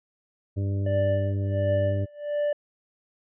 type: harmonic tone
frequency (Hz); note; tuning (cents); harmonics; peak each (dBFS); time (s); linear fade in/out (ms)
99; G2; +18; 1 / 2 / 3 / 4 / 5 / 6; -24 / -38 / -36 / -40 / -49 / -43; 0.56-2.06; 20
type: tone with tremolo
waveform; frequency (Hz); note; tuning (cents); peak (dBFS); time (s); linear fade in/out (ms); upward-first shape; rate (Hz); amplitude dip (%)
triangle; 587.3; D5; 0; -20; 0.86-2.53; 5; sine; 1.4; 95
effects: resampled to 8000 Hz